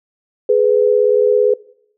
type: tone pair together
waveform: sine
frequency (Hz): 420 / 497.7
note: G#4 / B4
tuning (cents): +19 / +13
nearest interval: minor third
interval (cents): 294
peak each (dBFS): -12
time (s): 0.49-1.54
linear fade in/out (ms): 5
effects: noise-tail reverb RT60 0.7 s tail -21 dB re dry